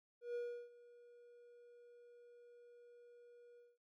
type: tone with ADSR envelope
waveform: triangle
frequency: 480.1 Hz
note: B4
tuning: 49 cents flat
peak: -37 dBFS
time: 0.21-3.78 s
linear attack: 140 ms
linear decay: 340 ms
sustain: -21 dB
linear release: 200 ms
effects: none